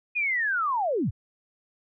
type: linear sweep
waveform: sine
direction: down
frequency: 2500 to 63.7 Hz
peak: -23 dBFS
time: 0.15-1.11 s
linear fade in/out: 20 ms
effects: none